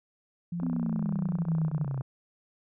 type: tone with pitch glide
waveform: sine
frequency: 172.5 to 160.95 Hz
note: F3 to E3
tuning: -21 to -41 cents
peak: -30 dBFS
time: 0.52-1.86 s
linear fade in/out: 5 ms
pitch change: -120 cents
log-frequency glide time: 0.81-1.11 s
type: click train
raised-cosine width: 1 ms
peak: -28 dBFS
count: 44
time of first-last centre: 0.6-2.01 s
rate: 30.5 Hz
type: exponential sweep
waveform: sine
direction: down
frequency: 256.5 to 130 Hz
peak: -29 dBFS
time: 0.62-2.02 s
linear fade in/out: 10 ms
effects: none